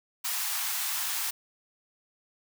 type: high-pass noise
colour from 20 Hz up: white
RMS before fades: -31 dBFS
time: 0.24-1.31 s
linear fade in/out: 10 ms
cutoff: 760 Hz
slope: 48 dB/octave
effects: none